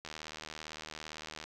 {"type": "click train", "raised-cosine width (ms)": 0.2, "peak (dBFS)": -25, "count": 109, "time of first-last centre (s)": [0.05, 1.44], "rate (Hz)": 77.7, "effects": []}